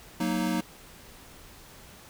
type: chord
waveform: square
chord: D# minor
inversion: first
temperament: equal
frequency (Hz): 185 / 233.1 / 311.1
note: F#3 / A#3 / D#4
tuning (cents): 0 / 0 / 0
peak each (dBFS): -31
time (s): 0.2-0.61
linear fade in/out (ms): 5
effects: pink hiss -50 dBFS RMS until 2.09 s